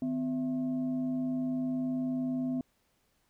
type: tone with frequency modulation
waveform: sine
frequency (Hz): 254.7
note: C4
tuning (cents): -46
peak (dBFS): -29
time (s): 0.02-2.61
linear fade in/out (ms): 2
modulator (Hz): 409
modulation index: 0.37
effects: pink hiss -73 dBFS RMS until 3.29 s